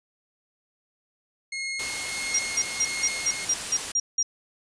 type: tone with tremolo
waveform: sawtooth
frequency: 2156 Hz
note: C#7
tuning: 49 cents flat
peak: -25 dBFS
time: 1.52-3.45 s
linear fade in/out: 5 ms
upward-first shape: sine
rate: 1.5 Hz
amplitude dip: 40%
type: noise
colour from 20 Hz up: white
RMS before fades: -32 dBFS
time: 1.79-3.92 s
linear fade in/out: 5 ms
type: tone bursts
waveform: sine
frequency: 5700 Hz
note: F8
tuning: 34 cents sharp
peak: -20 dBFS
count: 9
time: 2.34-4.23 s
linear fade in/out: 5 ms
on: 50 ms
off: 180 ms
effects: resampled to 22050 Hz